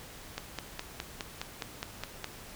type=click train; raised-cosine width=0.2 ms; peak=-17 dBFS; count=10; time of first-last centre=0.38-2.243 s; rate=4.83 Hz; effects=pink hiss -48 dBFS RMS until 2.55 s